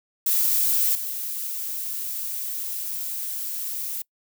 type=noise with level steps; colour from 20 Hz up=violet; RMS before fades=-21 / -30 dBFS; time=0.26-4.02 s; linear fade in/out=5 ms; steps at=0.95 s; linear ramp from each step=2 ms; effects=noise-tail reverb RT60 0.1 s tail -24 dB re dry